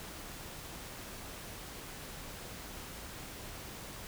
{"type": "silence", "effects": ["pink hiss -46 dBFS RMS until 4.07 s"]}